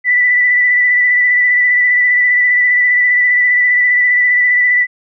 sine tone with vibrato, 1975.5 Hz, B6, in tune, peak -8 dBFS, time 0.04-4.87 s, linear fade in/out 50 ms, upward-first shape square, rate 15 Hz, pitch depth 17 cents each way, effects none

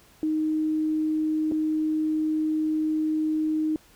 sine tone with dropouts, 311.1 Hz, D#4, in tune, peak -22 dBFS, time 0.23-3.76 s, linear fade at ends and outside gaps 1 ms, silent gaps 1.514-1.52 s, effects pink hiss -56 dBFS RMS until 3.95 s

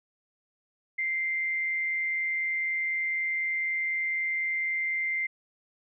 sine tone with amplitude modulation, 2090 Hz, C7, 2 cents flat, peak -25 dBFS, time 0.98-5.27 s, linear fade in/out 10 ms, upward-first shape sine, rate 164 Hz, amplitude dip 30%, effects none

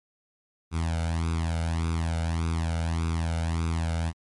sawtooth tone with flanger, 82.41 Hz, E2, in tune, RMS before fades -27 dBFS, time 0.71-4.13 s, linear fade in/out 50 ms, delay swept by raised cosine 0.81 to 1.39 ms, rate 1.7 Hz, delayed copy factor +0.8, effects MP3 48 kbps

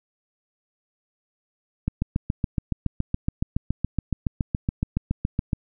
click train, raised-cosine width 5 ms, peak -10 dBFS, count 27, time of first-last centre 1.88-5.532 s, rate 7.12 Hz, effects none

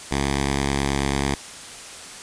5% pulse tone with notch filter, 69.3 Hz, C#2, in tune, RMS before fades -23 dBFS, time 0.11-1.35 s, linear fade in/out 5 ms, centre 560 Hz, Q 1.4, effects white hiss -38 dBFS RMS until 2.22 s + resampled to 22050 Hz

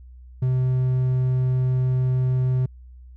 triangle tone, 128.1 Hz, C3, 36 cents flat, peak -16 dBFS, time 0.42-2.66 s, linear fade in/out 5 ms, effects added 62 Hz sine -41 dBFS peak until 3.16 s

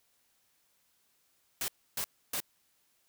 white noise bursts, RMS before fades -34 dBFS, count 3, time 1.61-2.403 s, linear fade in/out 2 ms, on 71 ms, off 290 ms, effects white hiss -72 dBFS RMS until 3.08 s

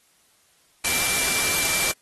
sine tone in noise, 2349 Hz, D7, in tune, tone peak -29 dBFS, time 0.84-1.92 s, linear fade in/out 10 ms, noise white, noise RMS -23 dBFS, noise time 0.84-1.92 s, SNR -9 dB, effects white hiss -61 dBFS RMS until 2.01 s + AAC 32 kbps

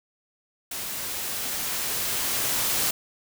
white noise with level ramp, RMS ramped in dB -33 to -24 dBFS, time 0.71-2.91 s, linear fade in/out 5 ms, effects none

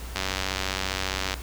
click train, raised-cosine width 0.2 ms, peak -9 dBFS, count 113, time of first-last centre 0.16-1.34 s, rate 94.9 Hz, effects added 60 Hz sine -35 dBFS peak until 1.42 s + pink hiss -42 dBFS RMS until 1.42 s

